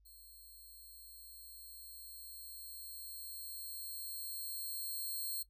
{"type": "tone with level ramp", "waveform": "5% pulse", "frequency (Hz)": 4236, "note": "C8", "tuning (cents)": 21, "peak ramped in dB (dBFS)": [-50, -31], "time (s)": [0.05, 5.43], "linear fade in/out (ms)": 10, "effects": ["noise-tail reverb RT60 0.1 s tail -19 dB re dry", "added 50 Hz sine -65 dBFS peak until 5.49 s"]}